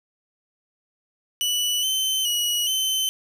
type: tone with pitch steps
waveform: sawtooth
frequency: 2961 / 3076 / 2914 / 3069 Hz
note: F#7 / G7 / F#7 / G7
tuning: +1 / -33 / -27 / -37 cents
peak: -18 dBFS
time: 1.41-3.09 s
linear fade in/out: 0 ms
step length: 420 ms
effects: none